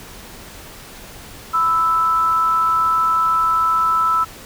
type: tone pair together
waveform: sine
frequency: 1000.3 / 1316 Hz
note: B5 / E6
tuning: +22 / -3 cents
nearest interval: perfect fourth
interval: 475 cents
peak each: -23 / -14 dBFS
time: 1.53-4.25 s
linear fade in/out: 20 ms
effects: pink hiss -38 dBFS RMS until 4.45 s